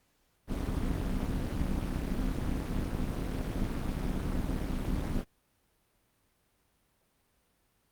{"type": "noise with amplitude modulation", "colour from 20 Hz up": "brown", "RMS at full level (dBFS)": -28, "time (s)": [0.47, 5.25], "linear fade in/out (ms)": 50, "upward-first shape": "sine", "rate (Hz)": 221, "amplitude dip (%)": 90, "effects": ["pink hiss -72 dBFS RMS until 7.91 s", "Opus 48 kbps"]}